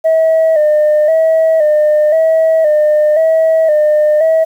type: tone with vibrato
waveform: sine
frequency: 624 Hz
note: D#5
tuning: 5 cents sharp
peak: -5 dBFS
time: 0.04-4.45 s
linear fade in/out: 20 ms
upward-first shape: square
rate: 0.96 Hz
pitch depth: 55 cents each way
effects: tanh soft clip ceiling -5 dBFS + 7-bit